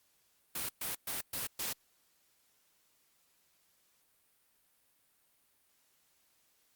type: noise bursts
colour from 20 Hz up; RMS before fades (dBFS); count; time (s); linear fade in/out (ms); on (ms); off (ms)
white; -37; 5; 0.55-1.73; 5; 140; 120
effects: white hiss -72 dBFS RMS until 6.75 s + Opus 48 kbps